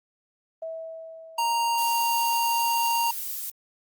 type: tone with exponential decay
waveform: sine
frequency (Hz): 650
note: E5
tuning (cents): -24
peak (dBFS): -30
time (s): 0.62-2.83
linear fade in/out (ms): 5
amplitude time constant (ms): 480
type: tone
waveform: square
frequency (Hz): 931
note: A#5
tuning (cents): -2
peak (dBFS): -23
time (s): 1.38-3.11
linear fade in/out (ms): 5
type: noise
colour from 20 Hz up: violet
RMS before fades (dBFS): -32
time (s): 1.78-3.5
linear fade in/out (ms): 2
effects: Opus 24 kbps